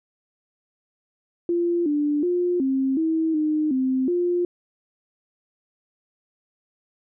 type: tone with pitch steps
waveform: sine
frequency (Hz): 345 / 294.1 / 354.5 / 266.8 / 322 / 306.6 / 260.6 / 352.2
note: F4 / D4 / F4 / C4 / E4 / D#4 / C4 / F4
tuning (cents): -21 / +3 / +26 / +34 / -41 / -25 / -7 / +15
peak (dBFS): -19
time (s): 1.49-4.45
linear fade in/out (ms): 2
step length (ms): 370
effects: none